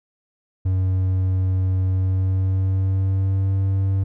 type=tone with pitch glide; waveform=triangle; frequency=93.5 to 96.63 Hz; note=F#2 to G2; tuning=+19 to -24 cents; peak=-15 dBFS; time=0.65-4.04 s; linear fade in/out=10 ms; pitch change=+57 cents; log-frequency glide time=1.84-3.53 s; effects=none